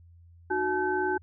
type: tone cluster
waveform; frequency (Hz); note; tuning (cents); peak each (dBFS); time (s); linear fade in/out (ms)
sine; 308.3 / 369.9 / 858 / 1534; D#4 / F#4 / A5 / G6; -16 / 0 / -44 / -38; -36 / -28 / -30 / -31; 0.5-1.18; 10
effects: added 85 Hz sine -51 dBFS peak until 1.22 s